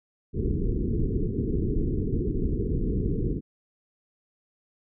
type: low-pass noise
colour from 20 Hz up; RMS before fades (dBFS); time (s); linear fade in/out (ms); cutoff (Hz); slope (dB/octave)
pink; -26; 0.33-3.41; 50; 450; 96
effects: none